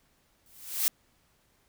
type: noise with exponential growth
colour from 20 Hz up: blue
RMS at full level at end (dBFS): -23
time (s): 0.46-0.88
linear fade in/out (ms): 0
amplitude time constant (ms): 91
effects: pink hiss -68 dBFS RMS until 1.68 s